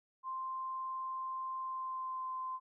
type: tone with pitch glide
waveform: sine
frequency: 1046.5 to 1036.3 Hz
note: C6 to C6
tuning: 0 to -17 cents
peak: -37 dBFS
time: 0.23-2.6 s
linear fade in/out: 50 ms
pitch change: -17 cents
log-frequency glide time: 1.59-2.31 s
effects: none